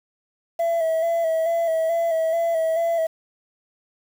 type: tone with vibrato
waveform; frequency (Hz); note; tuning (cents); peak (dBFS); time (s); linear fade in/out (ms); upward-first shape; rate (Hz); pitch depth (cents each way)
sine; 659.3; E5; 0; -16; 0.59-3.07; 10; square; 2.3; 33
effects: tanh soft clip ceiling -18 dBFS + 7-bit